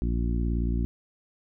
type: harmonic tone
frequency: 58.27 Hz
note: A#1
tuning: in tune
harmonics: 1 / 2 / 3 / 4 / 5 / 6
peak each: -25 / -33 / -34 / -34 / -37 / -40 dBFS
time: 0.02-0.85 s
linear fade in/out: 0 ms
effects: none